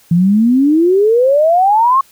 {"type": "exponential sweep", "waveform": "sine", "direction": "up", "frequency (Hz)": [164.81, 1108.7], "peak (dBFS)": -7, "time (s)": [0.11, 2.01], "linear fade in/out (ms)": 5, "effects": ["white hiss -48 dBFS RMS until 2.11 s"]}